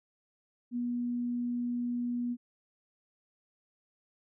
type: tone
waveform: sine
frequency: 242.1 Hz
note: B3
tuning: 34 cents flat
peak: -30 dBFS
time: 0.71-2.37 s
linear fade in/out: 50 ms
effects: none